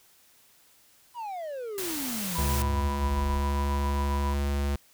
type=exponential sweep; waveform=triangle; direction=down; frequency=1000 to 35 Hz; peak=-31 dBFS; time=1.14-3.43 s; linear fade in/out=50 ms
type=noise; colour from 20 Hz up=white; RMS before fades=-34 dBFS; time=1.78-2.62 s; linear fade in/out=0 ms
type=tone with tremolo; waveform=sine; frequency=987 Hz; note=B5; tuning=1 cent flat; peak=-31 dBFS; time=2.35-4.34 s; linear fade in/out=5 ms; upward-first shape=sine; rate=7.4 Hz; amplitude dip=45%
type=tone; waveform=square; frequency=70.7 Hz; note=C#2; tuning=35 cents sharp; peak=-26 dBFS; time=2.38-4.76 s; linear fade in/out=5 ms
effects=white hiss -60 dBFS RMS until 4.93 s